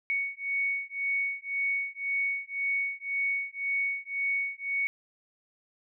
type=beating tone pair; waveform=sine; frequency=2225 / 2226.9 Hz; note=C#7 / C#7; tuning=+6 / +7 cents; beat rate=1.9 Hz; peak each=-31 dBFS; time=0.1-4.87 s; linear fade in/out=0 ms; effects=none